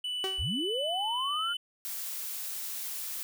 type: tone with pitch glide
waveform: triangle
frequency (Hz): 2976 to 3016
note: F#7 to F#7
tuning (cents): +9 to +32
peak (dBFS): -30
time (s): 0.04-1.57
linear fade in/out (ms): 5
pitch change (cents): +23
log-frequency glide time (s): 0.31-1.19
type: tone with exponential decay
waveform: sawtooth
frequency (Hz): 381.5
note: G4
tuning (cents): -47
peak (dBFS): -26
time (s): 0.24-0.5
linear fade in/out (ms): 1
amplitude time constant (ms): 55
type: linear sweep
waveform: sine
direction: up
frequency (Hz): 35.59 to 1439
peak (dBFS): -31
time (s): 0.38-1.54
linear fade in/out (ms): 20
type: noise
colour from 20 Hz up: blue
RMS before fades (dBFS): -37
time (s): 1.85-3.23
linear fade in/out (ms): 0
effects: none